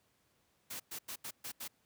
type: noise bursts at uneven times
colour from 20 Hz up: white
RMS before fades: -43 dBFS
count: 6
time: 0.7-0.8 / 0.91-0.99 / 1.08-1.16 / 1.24-1.31 / 1.44-1.52 / 1.6-1.68 s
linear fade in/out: 10 ms
effects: pink hiss -74 dBFS RMS until 1.85 s + high-pass 80 Hz 12 dB/octave

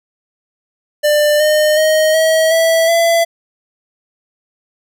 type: tone with pitch steps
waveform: square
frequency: 595 / 609.6 / 624.6 / 639.9 / 655.6 / 671.7 Hz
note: D5 / D#5 / D#5 / D#5 / E5 / E5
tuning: +22 / -36 / +7 / +48 / -10 / +32 cents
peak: -10 dBFS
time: 1.03-3.25 s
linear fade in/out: 20 ms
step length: 370 ms
effects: none

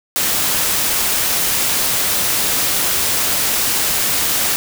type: noise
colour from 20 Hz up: white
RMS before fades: -17 dBFS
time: 0.16-4.56 s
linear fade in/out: 0 ms
effects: none

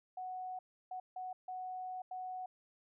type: tone bursts at uneven times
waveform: sine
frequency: 740 Hz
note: F#5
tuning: in tune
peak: -40 dBFS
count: 5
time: 0.17-0.59 / 0.91-1 / 1.16-1.33 / 1.48-2.02 / 2.11-2.46 s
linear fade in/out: 5 ms
effects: none

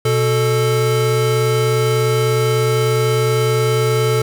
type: tone pair together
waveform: square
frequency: 123.05 / 439 Hz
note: B2 / A4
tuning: -6 / -4 cents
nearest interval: octave + minor seventh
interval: 2202 cents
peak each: -17 dBFS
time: 0.05-4.22 s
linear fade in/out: 5 ms
effects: none

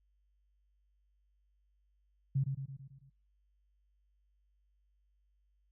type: tone with echo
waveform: sine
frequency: 136 Hz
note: C#3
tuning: 33 cents flat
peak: -27 dBFS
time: 2.35-2.44 s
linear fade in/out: 10 ms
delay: 110 ms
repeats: 6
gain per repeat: -5 dB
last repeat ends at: 3.1 s
effects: noise-tail reverb RT60 0.4 s tail -26 dB re dry + added 50 Hz sine -70 dBFS peak until 5.71 s

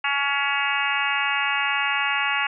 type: harmonic tone with a mistuned harmonic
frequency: 281 Hz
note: C#4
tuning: 24 cents sharp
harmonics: 3 / 4 / 5 / 6 / 7 / 8 / 9 / 10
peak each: -29 / -29 / -29 / -29 / -29 / -29 / -29 / -29 dBFS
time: 0.04-2.47 s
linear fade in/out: 5 ms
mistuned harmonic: 9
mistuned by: +28 cents
effects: none

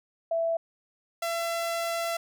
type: tone pair in turn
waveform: sine / sawtooth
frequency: 663 / 673.8 Hz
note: E5 / E5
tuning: +10 / +38 cents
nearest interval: unison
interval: 28 cents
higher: second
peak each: -24 dBFS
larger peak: neither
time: 0.31-0.57 / 1.22-2.17 s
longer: second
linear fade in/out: 5 ms
effects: none

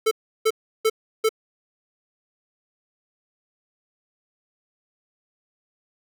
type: tone bursts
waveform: square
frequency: 440.4 Hz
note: A4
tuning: 2 cents sharp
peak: -17 dBFS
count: 4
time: 0.06-1.292 s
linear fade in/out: 10 ms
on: 53 ms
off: 340 ms
effects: none

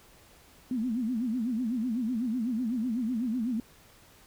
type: tone with vibrato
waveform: sine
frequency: 236.7 Hz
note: A#3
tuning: 27 cents sharp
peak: -27 dBFS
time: 0.71-3.6 s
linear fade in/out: 2 ms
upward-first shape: sine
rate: 8 Hz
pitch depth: 170 cents each way
effects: pink hiss -57 dBFS RMS until 4.26 s

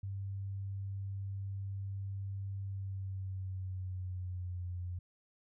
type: tone with pitch glide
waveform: sine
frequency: 98 to 89.35 Hz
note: G2 to F2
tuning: 0 to +40 cents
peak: -37 dBFS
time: 0.03-4.99 s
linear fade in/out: 5 ms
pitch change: -160 cents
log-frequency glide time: 2.62-4.69 s
effects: none

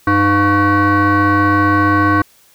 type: tone with frequency modulation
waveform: sine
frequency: 709 Hz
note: F5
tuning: 26 cents sharp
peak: -8 dBFS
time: 0.07-2.22 s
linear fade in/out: 5 ms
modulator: 403 Hz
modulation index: 2.1
effects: tanh soft clip ceiling -6 dBFS + white hiss -50 dBFS RMS until 2.54 s

